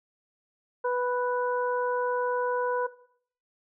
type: harmonic tone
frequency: 493.9 Hz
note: B4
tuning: in tune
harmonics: 1 / 2 / 3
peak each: -26 / -30 / -35 dBFS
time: 0.84-2.87 s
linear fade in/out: 10 ms
effects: noise-tail reverb RT60 0.6 s tail -17 dB re dry